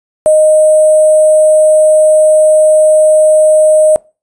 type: tone with sample-and-hold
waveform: sine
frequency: 620 Hz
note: D#5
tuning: 6 cents flat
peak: -3 dBFS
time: 0.26-3.96 s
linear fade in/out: 0 ms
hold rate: 8820 Hz
effects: noise-tail reverb RT60 0.3 s tail -23 dB re dry + resampled to 22050 Hz